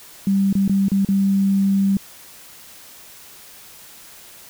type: tone with dropouts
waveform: sine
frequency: 196 Hz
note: G3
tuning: in tune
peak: -14 dBFS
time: 0.27-1.97 s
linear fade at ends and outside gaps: 2 ms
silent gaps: 0.528-0.552 / 0.679-0.695 / 0.884-0.917 / 1.049-1.087 s
effects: white hiss -43 dBFS RMS until 4.49 s